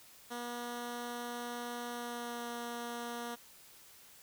10% pulse tone with pitch glide, 240.4 to 237.4 Hz, B3 to A#3, -46 to +32 cents, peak -31 dBFS, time 0.3-3.36 s, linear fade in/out 20 ms, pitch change -22 cents, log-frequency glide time 1.91-2.49 s, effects white hiss -58 dBFS RMS until 4.22 s

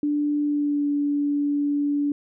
sine tone with pitch glide, 293.7 to 288.7 Hz, D4 to D4, 0 to -30 cents, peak -20 dBFS, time 0.03-2.12 s, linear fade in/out 2 ms, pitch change -30 cents, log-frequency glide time 0.42-0.88 s, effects none

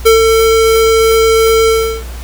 square tone with ADSR envelope, 448.6 Hz, A4, 34 cents sharp, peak -3 dBFS, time 0.05-2.04 s, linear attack 16 ms, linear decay 130 ms, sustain -4 dB, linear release 360 ms, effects added 60 Hz sine -22 dBFS peak until 2.23 s + pink hiss -33 dBFS RMS until 2.23 s

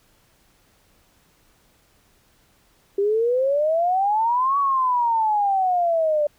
sine exponential two-way sweep, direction up then down, 392 to 1137 to 584 Hz, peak -17 dBFS, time 2.98-6.27 s, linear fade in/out 5 ms, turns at 4.58 s, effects pink hiss -60 dBFS RMS until 6.38 s

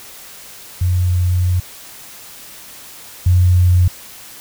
sine tone pair in turn, 89.8 / 89.8 Hz, F2 / F2, +49 / +49 cents, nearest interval unison, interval 0 cents, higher neither, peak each -12 / -8 dBFS, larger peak second, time 0.81-1.6 / 3.26-3.88 s, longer first, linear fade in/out 5 ms, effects white hiss -37 dBFS RMS until 4.4 s

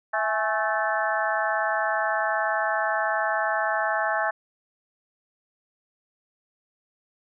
harmonic tone with a mistuned harmonic, 218.8 Hz, A3, 9 cents flat, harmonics 3 / 4 / 5 / 6 / 7 / 8, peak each -28 / -28 / -31 / -32 / -30 / -29 dBFS, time 0.13-4.31 s, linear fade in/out 10 ms, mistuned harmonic 4, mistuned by -74 cents, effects none

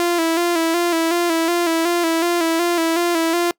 sawtooth tone with vibrato, 337.1 Hz, E4, 39 cents sharp, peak -12 dBFS, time 0-3.51 s, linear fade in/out 0 ms, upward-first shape square, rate 2.7 Hz, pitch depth 48 cents each way, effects noise-tail reverb RT60 0.1 s tail -24 dB re dry

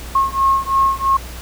sine beating tone pair, 1081 / 1084 Hz, C#6 / C#6, -44 / -39 cents, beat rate 3 Hz, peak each -16 dBFS, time 0.15-1.17 s, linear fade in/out 5 ms, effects added 60 Hz sine -31 dBFS peak until 1.41 s + pink hiss -35 dBFS RMS until 1.41 s

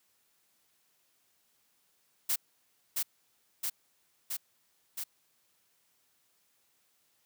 blue noise with echo, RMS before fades -29 dBFS, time 2.29-2.36 s, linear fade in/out 10 ms, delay 670 ms, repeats 4, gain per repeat -2 dB, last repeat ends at 5.04 s, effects white hiss -72 dBFS RMS until 7.25 s + high-pass 80 Hz 12 dB/octave

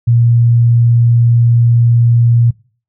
sine tone, 118.1 Hz, A#2, 23 cents sharp, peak -6 dBFS, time 0.07-2.51 s, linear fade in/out 10 ms, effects noise-tail reverb RT60 0.4 s tail -22 dB re dry

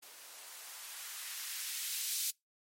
violet noise with band-pass filter sweep, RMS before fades -42 dBFS, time 0.02-2.31 s, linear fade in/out 10 ms, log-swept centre 380 to 4000 Hz, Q 0.84, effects noise-tail reverb RT60 0.2 s tail -26 dB re dry + MP3 64 kbps

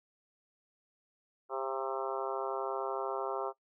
harmonic tone with a mistuned harmonic, 133 Hz, C3, 29 cents sharp, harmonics 3 / 4 / 5 / 6 / 7 / 8 / 9 / 10, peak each -39 / -40 / -41 / -42 / -42 / -43 / -44 / -44 dBFS, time 1.49-3.53 s, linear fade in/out 50 ms, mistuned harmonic 5, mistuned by +26 cents, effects noise-tail reverb RT60 0.1 s tail -19 dB re dry

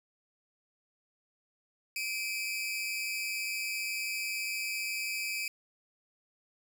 sawtooth tone pair together, 2341 / 2533 Hz, D7 / D#7, -6 / +30 cents, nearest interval minor second, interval 136 cents, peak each -32 / -33 dBFS, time 1.96-5.48 s, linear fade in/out 2 ms, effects none

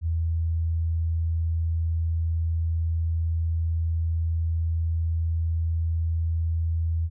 sine tone, 82.2 Hz, E2, 4 cents flat, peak -22 dBFS, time 0.01-7.1 s, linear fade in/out 50 ms, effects none

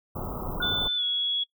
pink band-stop noise, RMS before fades -33 dBFS, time 0.15-0.88 s, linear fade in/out 10 ms, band 1300 to 15000 Hz, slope 96 dB/octave
sine tone with exponential decay, 1449 Hz, F#6, 37 cents flat, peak -27 dBFS, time 0.6-1.34 s, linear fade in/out 5 ms, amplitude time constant 160 ms
sine tone with pitch glide, 3520 to 3353 Hz, A7 to G#7, 0 to +16 cents, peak -24 dBFS, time 0.62-1.44 s, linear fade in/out 10 ms, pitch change -84 cents, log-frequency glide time 0.96-1.03 s
effects noise-tail reverb RT60 0.1 s tail -21 dB re dry

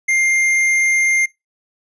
triangle tone with tanh clipping, 2108 Hz, C7, 12 cents sharp, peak -15 dBFS, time 0.08-1.26 s, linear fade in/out 10 ms, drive 16 dB, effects noise-tail reverb RT60 0.2 s tail -23 dB re dry + resampled to 24000 Hz

